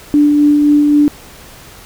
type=tone with tremolo; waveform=sine; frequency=293.7 Hz; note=D4; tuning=in tune; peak=-5 dBFS; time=0.14-1.08 s; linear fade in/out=0 ms; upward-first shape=sine; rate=3.8 Hz; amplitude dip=25%; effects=pink hiss -37 dBFS RMS until 1.85 s